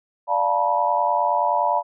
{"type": "chord", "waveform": "sine", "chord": "B half-diminished seventh", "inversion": "first", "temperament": "equal with one note detuned", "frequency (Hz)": [587.3, 698.5, 880, 969.7], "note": ["D5", "F5", "A5", "B5"], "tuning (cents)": [0, 0, 0, -32], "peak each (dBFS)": [-25, -24, -23, -21], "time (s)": [0.27, 1.83], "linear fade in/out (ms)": 50, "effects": []}